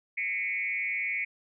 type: tone with frequency modulation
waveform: sine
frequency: 2217 Hz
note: C#7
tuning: in tune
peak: -28 dBFS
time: 0.17-1.25 s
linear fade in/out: 10 ms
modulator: 184 Hz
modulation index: 1
effects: none